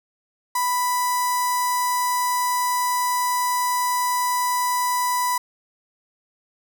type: tone with notch filter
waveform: sawtooth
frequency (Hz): 990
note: B5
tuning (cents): +4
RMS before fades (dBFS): -22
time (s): 0.55-5.38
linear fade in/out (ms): 5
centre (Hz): 2800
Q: 0.73
effects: none